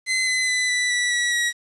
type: tone with pitch steps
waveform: sawtooth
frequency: 2050 / 2026 / 2003 / 1980.2 / 1957.4 / 1934.9 / 1912.7 Hz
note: C7 / B6 / B6 / B6 / B6 / B6 / A#6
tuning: -36 / +44 / +24 / +4 / -16 / -36 / +44 cents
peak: -16 dBFS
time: 0.06-1.53 s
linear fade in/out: 50 ms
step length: 210 ms
effects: resampled to 24000 Hz + 8-bit